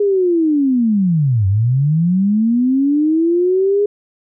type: linear two-way sweep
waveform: sine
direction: down then up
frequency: 415.3 to 93.1 to 415.3 Hz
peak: -11 dBFS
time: 0-3.86 s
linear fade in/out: 5 ms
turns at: 1.47 s
effects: none